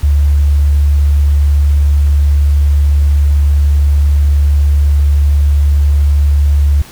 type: tone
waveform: sine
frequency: 72.1 Hz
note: D2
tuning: 31 cents flat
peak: -6 dBFS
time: 0.03-6.82 s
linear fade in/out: 5 ms
effects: pink hiss -35 dBFS RMS until 6.91 s